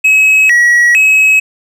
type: tone with vibrato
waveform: triangle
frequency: 2217 Hz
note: C#7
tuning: in tune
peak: -3 dBFS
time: 0.04-1.4 s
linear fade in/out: 10 ms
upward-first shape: square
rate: 1.1 Hz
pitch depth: 250 cents each way
effects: none